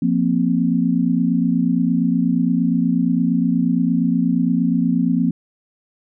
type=chord; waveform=sine; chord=F suspended fourth; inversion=none; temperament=equal; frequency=174.61 / 233.1 / 261.6 Hz; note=F3 / Bb3 / C4; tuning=0 / 0 / 0 cents; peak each=-19 dBFS; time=0.02-5.31 s; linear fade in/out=5 ms; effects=none